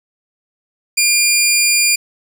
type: tone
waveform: 15% pulse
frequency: 2400 Hz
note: D7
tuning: 37 cents sharp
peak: -4 dBFS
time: 0.97-1.96 s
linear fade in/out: 10 ms
effects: none